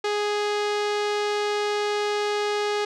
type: tone with low-pass filter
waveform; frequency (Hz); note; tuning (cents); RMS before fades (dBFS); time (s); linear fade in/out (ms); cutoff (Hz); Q
sawtooth; 415.3; G#4; 0; -25; 0.04-2.85; 5; 5000; 1.1
effects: none